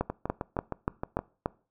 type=two click trains; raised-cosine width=1 ms; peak=-13 / -17 dBFS; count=6 / 8; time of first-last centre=0.01-1.459 / 0.1-1.19 s; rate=3.45 / 6.42 Hz; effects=noise-tail reverb RT60 0.4 s tail -22 dB re dry